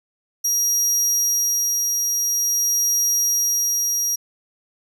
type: tone with tremolo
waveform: 35% pulse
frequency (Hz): 5700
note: F8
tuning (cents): +34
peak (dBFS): -14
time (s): 0.44-4.16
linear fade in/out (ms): 10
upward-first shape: sine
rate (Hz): 0.48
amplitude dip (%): 25
effects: none